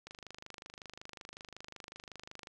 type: click train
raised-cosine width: 0.2 ms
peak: -29 dBFS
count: 62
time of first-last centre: 0.07-2.472 s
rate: 25.4 Hz
effects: none